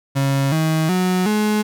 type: tone with pitch steps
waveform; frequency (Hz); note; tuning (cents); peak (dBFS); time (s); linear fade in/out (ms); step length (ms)
35% pulse; 137.4 / 158.75 / 183.41 / 211.9; C#3 / D#3 / F#3 / G#3; -15 / +35 / -15 / +35; -14; 0.15-1.63; 20; 370
effects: none